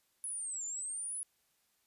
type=linear two-way sweep; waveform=sine; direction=down then up; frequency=10440 to 7040 to 10440 Hz; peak=-37 dBFS; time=0.24-1.23 s; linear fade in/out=0 ms; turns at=0.65 s; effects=white hiss -75 dBFS RMS until 1.86 s + resampled to 32000 Hz